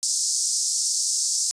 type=band-pass noise; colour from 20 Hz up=pink; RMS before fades=-24 dBFS; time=0.03-1.51 s; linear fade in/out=0 ms; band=5000 to 9100 Hz; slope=48 dB/octave; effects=resampled to 22050 Hz